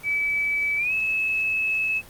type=tone with pitch glide; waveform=sine; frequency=2296 to 2592 Hz; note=D7 to E7; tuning=-40 to -30 cents; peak=-21 dBFS; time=0.03-2.02 s; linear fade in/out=50 ms; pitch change=+210 cents; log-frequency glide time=0.77-0.93 s; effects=pink hiss -46 dBFS RMS until 2.09 s + Opus 32 kbps